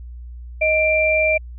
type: tone pair together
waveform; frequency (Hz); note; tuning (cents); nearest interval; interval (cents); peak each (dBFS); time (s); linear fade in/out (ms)
sine; 626 / 2363; D#5 / D7; +10 / +10; octave + major seventh; 2300; -17; 0.61-1.38; 10
effects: added 60 Hz sine -32 dBFS peak until 1.58 s